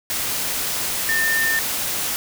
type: tone in noise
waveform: sine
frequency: 1800 Hz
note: A6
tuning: 39 cents sharp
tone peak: -18 dBFS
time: 1.09-1.59 s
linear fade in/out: 0 ms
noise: white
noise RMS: -24 dBFS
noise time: 0.1-2.16 s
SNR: +3 dB
effects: none